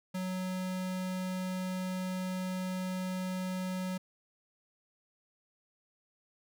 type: tone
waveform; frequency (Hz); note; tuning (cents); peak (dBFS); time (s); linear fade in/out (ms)
square; 185; F#3; 0; -34; 0.14-3.98; 10
effects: none